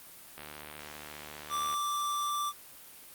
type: click train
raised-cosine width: 0.3 ms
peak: -27 dBFS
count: 103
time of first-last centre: 0.38-1.74 s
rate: 75 Hz
type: tone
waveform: square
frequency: 1173 Hz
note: D6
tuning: 2 cents flat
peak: -31 dBFS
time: 1.49-2.53 s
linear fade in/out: 50 ms
effects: white hiss -51 dBFS RMS until 3.14 s + Opus 32 kbps